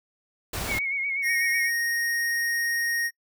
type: noise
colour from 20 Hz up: pink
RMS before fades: -31 dBFS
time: 0.53-0.79 s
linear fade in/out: 5 ms
type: tone with vibrato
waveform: sine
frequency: 2200 Hz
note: C#7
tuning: 14 cents flat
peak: -25 dBFS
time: 0.67-1.71 s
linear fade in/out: 50 ms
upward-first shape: sine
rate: 8.1 Hz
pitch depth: 52 cents each way
type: tone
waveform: square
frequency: 1864.7 Hz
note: A#6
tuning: in tune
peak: -25 dBFS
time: 1.22-3.11 s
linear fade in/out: 50 ms
effects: noise-tail reverb RT60 0.1 s tail -25 dB re dry